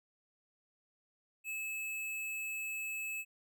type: tone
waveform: square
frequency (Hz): 2600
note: E7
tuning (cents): -24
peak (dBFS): -38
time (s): 1.44-3.25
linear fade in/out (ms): 50
effects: none